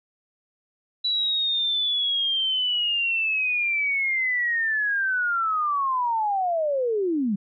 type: linear sweep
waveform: sine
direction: down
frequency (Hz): 3951 to 186.9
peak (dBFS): -21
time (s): 1.04-7.36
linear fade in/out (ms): 10
effects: none